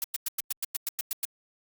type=noise bursts; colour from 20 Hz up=blue; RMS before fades=-29 dBFS; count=11; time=0.02-1.251 s; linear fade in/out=2 ms; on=21 ms; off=100 ms; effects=Opus 48 kbps